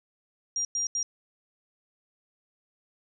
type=tone bursts at uneven times; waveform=sine; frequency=5700 Hz; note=F8; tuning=34 cents sharp; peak=-26 dBFS; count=3; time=0.56-0.65 / 0.75-0.87 / 0.95-1.03 s; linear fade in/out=2 ms; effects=none

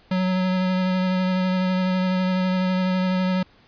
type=tone with vibrato; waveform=square; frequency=185 Hz; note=F#3; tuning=in tune; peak=-20 dBFS; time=0.11-3.43 s; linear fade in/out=5 ms; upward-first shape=sine; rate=12 Hz; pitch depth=15 cents each way; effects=pink hiss -55 dBFS RMS until 3.67 s + resampled to 11025 Hz

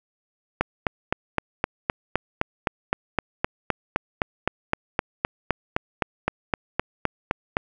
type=click train; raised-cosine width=0.5 ms; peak=-5 dBFS; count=28; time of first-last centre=0.61-7.569 s; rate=3.88 Hz; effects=none

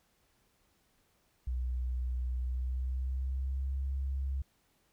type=tone with pitch glide; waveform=sine; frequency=62.2 to 67.44 Hz; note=B1 to C#2; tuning=+13 to -47 cents; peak=-31 dBFS; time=1.47-4.42 s; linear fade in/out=5 ms; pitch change=+140 cents; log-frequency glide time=2.38-3.79 s; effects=pink hiss -72 dBFS RMS until 4.92 s

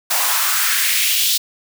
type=noise with high-pass filter sweep; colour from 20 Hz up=white; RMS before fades=-17 dBFS; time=0.1-1.38 s; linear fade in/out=10 ms; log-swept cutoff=720 to 3800 Hz; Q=2.3; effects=none

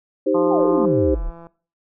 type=chord; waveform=sine; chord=C minor; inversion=first; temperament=equal; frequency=311.1 / 392 / 523.3 Hz; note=Eb4 / G4 / C5; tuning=0 / 0 / 0 cents; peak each=-20 dBFS; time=0.26-1.15 s; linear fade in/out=10 ms
type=harmonic tone; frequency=174.61 Hz; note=F3; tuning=in tune; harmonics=1 / 2 / 3 / 4 / 5 / 6 / 7; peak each=-31 / -33 / -33 / -31 / -30 / -28 / -33 dBFS; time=0.34-0.86 s; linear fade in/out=10 ms
type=exponential sweep; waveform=sine; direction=down; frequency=863 to 30 Hz; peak=-21 dBFS; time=0.5-1.31 s; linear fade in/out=20 ms
type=click train; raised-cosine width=1 ms; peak=-28 dBFS; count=147; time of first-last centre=0.6-1.469 s; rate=168 Hz
effects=noise-tail reverb RT60 0.4 s tail -20 dB re dry

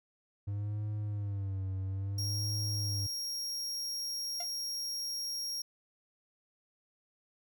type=tone with vibrato; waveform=triangle; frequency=100.2 Hz; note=G2; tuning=38 cents sharp; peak=-31 dBFS; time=0.47-3.07 s; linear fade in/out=10 ms; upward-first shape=sine; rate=0.59 Hz; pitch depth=91 cents each way
type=tone; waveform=40% pulse; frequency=5588 Hz; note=F8; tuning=in tune; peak=-34 dBFS; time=2.18-5.62 s; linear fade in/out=5 ms
type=tone with exponential decay; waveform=45% pulse; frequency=698.5 Hz; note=F5; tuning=in tune; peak=-38 dBFS; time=4.4-4.49 s; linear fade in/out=5 ms; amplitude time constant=18 ms
effects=none

